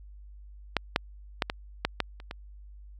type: clicks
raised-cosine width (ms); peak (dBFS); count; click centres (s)
0.3; -7 / -6 / -8 / -13 / -8 / -9 / -30 / -20; 8; 0.767 / 0.961 / 1.422 / 1.499 / 1.85 / 2.003 / 2.201 / 2.311
effects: added 50 Hz sine -45 dBFS peak until 2.99 s